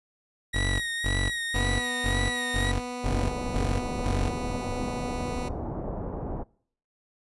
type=tone with vibrato; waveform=30% pulse; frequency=1900 Hz; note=A#6; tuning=33 cents sharp; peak=-26 dBFS; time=0.53-2.72 s; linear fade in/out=10 ms; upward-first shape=sine; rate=1.9 Hz; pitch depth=49 cents each way
type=tone bursts; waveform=25% pulse; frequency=46.87 Hz; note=F#1; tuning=23 cents sharp; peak=-21 dBFS; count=8; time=0.54-4.3 s; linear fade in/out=10 ms; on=260 ms; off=240 ms
type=tone; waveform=15% pulse; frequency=246.9 Hz; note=B3; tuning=in tune; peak=-26 dBFS; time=1.54-5.49 s; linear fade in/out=10 ms
type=low-pass noise; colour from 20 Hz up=pink; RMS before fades=-33 dBFS; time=3.03-6.44 s; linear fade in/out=20 ms; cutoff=860 Hz; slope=24 dB/octave
effects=noise-tail reverb RT60 0.6 s tail -25 dB re dry + resampled to 24000 Hz